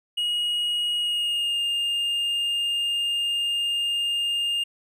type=tone with pitch glide; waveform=triangle; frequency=2888 to 2817 Hz; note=F#7 to F7; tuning=-43 to +14 cents; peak=-21 dBFS; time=0.17-4.64 s; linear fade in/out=10 ms; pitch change=-43 cents; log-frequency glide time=1-1.61 s; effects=none